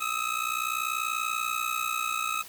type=ring-modulated tone; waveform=25% pulse; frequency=1279 Hz; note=D#6; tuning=47 cents sharp; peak=-21 dBFS; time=0-2.43 s; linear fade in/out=20 ms; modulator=30.2 Hz; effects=white hiss -46 dBFS RMS until 2.48 s